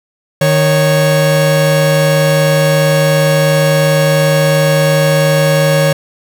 45% pulse tone pair together, 154.1 / 553.6 Hz, D#3 / C#5, -16 / -2 cents, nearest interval octave + minor seventh, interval 2214 cents, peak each -11 dBFS, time 0.41-5.93 s, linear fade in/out 5 ms, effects none

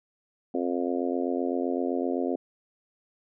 harmonic tone, 87.8 Hz, F2, 10 cents sharp, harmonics 3 / 4 / 5 / 6 / 7 / 8, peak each -29 / -31 / -33 / -35 / -36 / -37 dBFS, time 0.54-2.36 s, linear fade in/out 5 ms, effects none

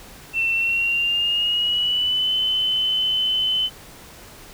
sine tone with pitch glide, 2691 to 3038 Hz, E7 to F#7, +35 to +45 cents, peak -18 dBFS, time 0.33-3.7 s, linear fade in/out 50 ms, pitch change +210 cents, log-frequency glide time 0.52-2.34 s, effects pink hiss -43 dBFS RMS until 4.53 s

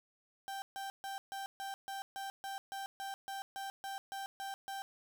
35% pulse tone bursts, 784 Hz, G5, in tune, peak -38 dBFS, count 16, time 0.48-4.82 s, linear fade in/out 0 ms, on 140 ms, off 140 ms, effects none

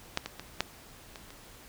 clicks, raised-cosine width 0.2 ms, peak -10 / -18 / -22 / -9 / -25 / -28 dBFS, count 6, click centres 0.174 / 0.26 / 0.396 / 0.606 / 1.158 / 1.305 s, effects pink hiss -52 dBFS RMS until 1.68 s

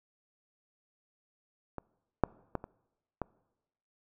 clicks, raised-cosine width 1 ms, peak -24 / -9 / -18 / -28 / -19 dBFS, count 5, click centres 1.783 / 2.237 / 2.553 / 2.641 / 3.217 s, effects noise-tail reverb RT60 1.0 s tail -24 dB re dry

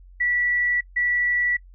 sine tone pair in turn, 1952 / 1952 Hz, B6 / B6, -21 / -21 cents, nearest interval unison, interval 0 cents, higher neither, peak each -19 dBFS, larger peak neither, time 0.2-0.81 / 0.96-1.57 s, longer neither, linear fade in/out 10 ms, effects noise-tail reverb RT60 0.1 s tail -24 dB re dry + added 45 Hz sine -44 dBFS peak until 1.74 s

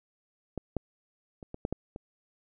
clicks, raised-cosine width 2 ms, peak -20 / -16 / -30 / -25 / -16 / -17 / -26 dBFS, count 7, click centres 0.577 / 0.767 / 1.428 / 1.544 / 1.651 / 1.726 / 1.961 s, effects none

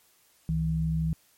sine tone pair together, 67.6 / 160.27 Hz, C#2 / E3, -43 / -48 cents, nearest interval octave + minor third, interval 1495 cents, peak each -31 / -25 dBFS, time 0.49-1.13 s, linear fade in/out 0 ms, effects white hiss -63 dBFS RMS until 1.37 s + MP3 64 kbps

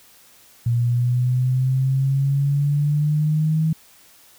sine exponential sweep, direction up, 117.7 to 160 Hz, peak -16 dBFS, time 0.66-3.73 s, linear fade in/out 5 ms, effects white hiss -51 dBFS RMS until 4.38 s

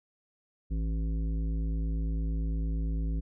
harmonic tone, 54.4 Hz, A1, 19 cents flat, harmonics 1 / 3 / 5 / 7 / 9, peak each -28 / -37 / -42 / -52 / -56 dBFS, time 0.7-3.21 s, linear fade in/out 20 ms, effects none

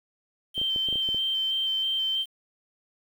sine tone with vibrato, 3118 Hz, G7, 10 cents flat, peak -24 dBFS, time 0.54-2.26 s, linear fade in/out 50 ms, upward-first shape square, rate 3.1 Hz, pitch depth 9 cents each way
clicks, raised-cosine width 2 ms, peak -26 dBFS, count 8, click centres 0.579 / 0.615 / 0.761 / 0.887 / 0.927 / 0.957 / 1.089 / 1.146 s
effects 8-bit

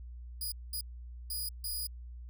10% pulse tone bursts at uneven times, 4934 Hz, D#8, 15 cents flat, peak -28 dBFS, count 4, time 0.41-0.52 / 0.73-0.81 / 1.3-1.49 / 1.64-1.87 s, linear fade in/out 5 ms, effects added 60 Hz sine -43 dBFS peak until 2.29 s

